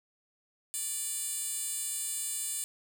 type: tone with high-pass filter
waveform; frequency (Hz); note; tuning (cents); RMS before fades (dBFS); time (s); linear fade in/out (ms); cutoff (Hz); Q
10% pulse; 587.3; D5; 0; -35; 0.74-2.64; 0; 7700; 1.7
effects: none